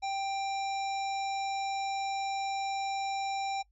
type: harmonic tone with a mistuned harmonic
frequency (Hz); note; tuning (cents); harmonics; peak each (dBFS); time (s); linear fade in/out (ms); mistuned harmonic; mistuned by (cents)
784; G5; 0; 1 / 3 / 5 / 7 / 9; -31 / -41 / -45 / -48 / -50; 0.02-3.63; 20; 3; +17
effects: noise-tail reverb RT60 0.1 s tail -23 dB re dry + added 50 Hz sine -65 dBFS peak until 3.71 s